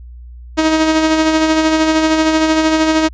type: tone with tremolo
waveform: sawtooth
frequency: 316.1 Hz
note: D#4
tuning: 27 cents sharp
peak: -5 dBFS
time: 0.57-3.09 s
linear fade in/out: 20 ms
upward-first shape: sine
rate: 13 Hz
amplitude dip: 40%
effects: added 60 Hz sine -31 dBFS peak until 3.13 s + resampled to 16000 Hz